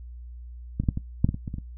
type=clicks; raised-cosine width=5 ms; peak=-12 / -23 / -9 / -16 / -6 / -12 / -18 / -19 / -20 / -22 dBFS; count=10; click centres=0.8 / 0.837 / 0.888 / 0.974 / 1.245 / 1.29 / 1.344 / 1.478 / 1.541 / 1.584 s; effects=noise-tail reverb RT60 0.1 s tail -17 dB re dry + added 60 Hz sine -38 dBFS peak until 1.77 s